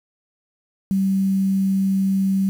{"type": "tone with quantisation", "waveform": "sine", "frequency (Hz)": 193.1, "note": "G3", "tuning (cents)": -26, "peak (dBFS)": -16, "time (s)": [0.91, 2.49], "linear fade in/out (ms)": 0, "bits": 7, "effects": []}